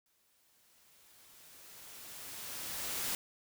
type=noise with exponential growth; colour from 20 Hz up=white; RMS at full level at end=-35 dBFS; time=0.06-3.15 s; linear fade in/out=1 ms; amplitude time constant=670 ms; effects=none